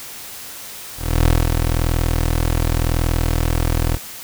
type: tone with ADSR envelope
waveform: 20% pulse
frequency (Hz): 40.9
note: E1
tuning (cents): -13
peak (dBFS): -6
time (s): 0.96-3.98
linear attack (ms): 300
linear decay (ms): 210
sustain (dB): -5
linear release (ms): 37
effects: white hiss -34 dBFS RMS until 4.23 s